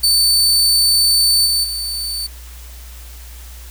sawtooth tone with level steps, 4531 Hz, C#8, 37 cents sharp, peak -8 / -11 / -18 dBFS, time 0.03-2.27 s, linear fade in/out 10 ms, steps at 1.45 / 1.63 s, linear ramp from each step 20 ms, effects added 60 Hz sine -33 dBFS peak until 3.7 s + white hiss -41 dBFS RMS until 3.7 s

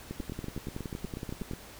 two click trains, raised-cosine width 3 ms, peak -24 / -23 dBFS, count 12 / 16, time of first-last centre 0.2-1.535 / 0.11-1.512 s, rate 8.24 / 10.7 Hz, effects pink hiss -49 dBFS RMS until 1.79 s

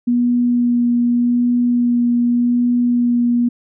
sine tone with vibrato, 241.4 Hz, B3, 39 cents flat, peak -12 dBFS, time 0.07-3.49 s, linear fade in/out 10 ms, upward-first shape sine, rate 0.85 Hz, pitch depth 11 cents each way, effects none

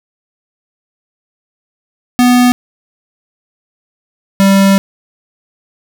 square tone pair in turn, 246.9 / 195.57 Hz, B3 / G3, 0 / -4 cents, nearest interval major third, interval 404 cents, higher first, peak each -6 dBFS, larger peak neither, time 2.19-2.52 / 4.4-4.78 s, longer second, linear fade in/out 0 ms, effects none

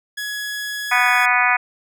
sawtooth tone, 1681 Hz, G#6, 20 cents sharp, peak -21 dBFS, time 0.17-1.26 s, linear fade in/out 10 ms
harmonic tone, 246.5 Hz, B3, 3 cents flat, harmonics 3 / 4 / 5 / 6 / 7 / 8 / 9 / 10, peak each -22 / -22 / -22 / -22 / -22 / -22 / -22 / -22 dBFS, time 0.91-1.57 s, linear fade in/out 10 ms
effects none

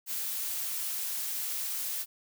blue noise, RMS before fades -34 dBFS, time 0.06-2.06 s, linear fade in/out 50 ms, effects none

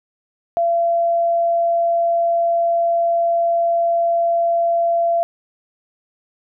sine tone, 680 Hz, F5, 46 cents flat, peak -14 dBFS, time 0.57-5.23 s, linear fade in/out 0 ms, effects none

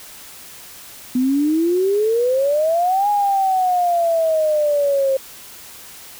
sine exponential two-way sweep, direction up then down, 246.9 to 830.6 to 531 Hz, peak -14 dBFS, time 1.15-5.17 s, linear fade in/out 5 ms, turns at 3.09 s, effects white hiss -39 dBFS RMS until 6.19 s

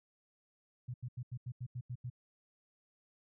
sine tone bursts, 123.47 Hz, B2, in tune, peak -38 dBFS, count 9, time 0.88-2.101 s, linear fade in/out 10 ms, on 61 ms, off 84 ms, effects none

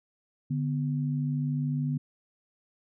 sine tone pair together, 146.6 / 246.6 Hz, D3 / B3, -3 / -2 cents, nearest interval major sixth, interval 901 cents, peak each -27 / -32 dBFS, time 0.5-1.98 s, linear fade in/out 10 ms, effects none

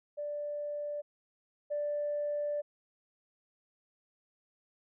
sine tone pair in turn, 587.3 / 587.3 Hz, D5 / D5, 0 / 0 cents, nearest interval unison, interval 0 cents, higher neither, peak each -34 / -30 dBFS, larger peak second, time 0.17-1.02 / 1.7-2.62 s, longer second, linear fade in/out 20 ms, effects tanh soft clip ceiling -26 dBFS

